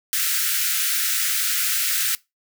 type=high-pass noise; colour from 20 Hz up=white; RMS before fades=-22 dBFS; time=0.13-2.15 s; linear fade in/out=0 ms; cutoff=1300 Hz; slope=96 dB/octave; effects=noise-tail reverb RT60 0.2 s tail -21 dB re dry